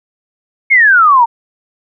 sine exponential sweep, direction down, 2217 to 901 Hz, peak -4 dBFS, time 0.7-1.26 s, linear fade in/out 20 ms, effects none

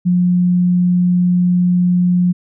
sine tone, 178.5 Hz, F3, 38 cents sharp, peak -10 dBFS, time 0.05-2.33 s, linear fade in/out 20 ms, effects none

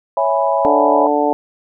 sine chord, C# minor seventh, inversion none, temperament equal, 554.4 / 659.3 / 830.6 / 987.8 Hz, C#5 / E5 / G#5 / B5, 0 / 0 / 0 / 0 cents, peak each -18 / -18 / -19 / -19 dBFS, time 0.17-1.07 s, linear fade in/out 2 ms
harmonic tone, 146.83 Hz, D3, in tune, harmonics 2 / 3 / 4 / 5 / 6, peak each -19 / -19 / -19 / -19 / -19 dBFS, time 0.65-1.33 s, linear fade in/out 0 ms
effects none

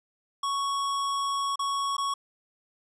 square tone with dropouts, 1111 Hz, C#6, 4 cents sharp, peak -27 dBFS, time 0.43-2.14 s, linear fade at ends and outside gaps 5 ms, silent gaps 1.558-1.592 / 1.968-1.98 s, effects resampled to 22050 Hz

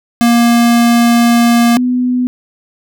square / sine tone pair in turn, 235.8 / 249.3 Hz, A#3 / B3, +20 / +16 cents, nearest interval minor second, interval 96 cents, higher second, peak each -7 / -10 dBFS, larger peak first, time 0.21-1.77 / 1.77-2.27 s, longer first, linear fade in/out 0 ms, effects none

